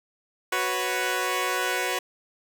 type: chord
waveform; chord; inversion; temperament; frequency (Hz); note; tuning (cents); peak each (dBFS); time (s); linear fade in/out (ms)
10% pulse; F# suspended fourth; none; equal; 370 / 493.9 / 554.4; F#4 / B4 / C#5; 0 / 0 / 0; -20 / -20 / -23; 0.52-1.99; 5
effects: none